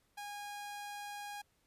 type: tone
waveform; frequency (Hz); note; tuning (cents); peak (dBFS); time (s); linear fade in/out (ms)
sawtooth; 820; G#5; -22; -39; 0.17-1.42; 10
effects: pink hiss -75 dBFS RMS until 1.66 s + resampled to 32000 Hz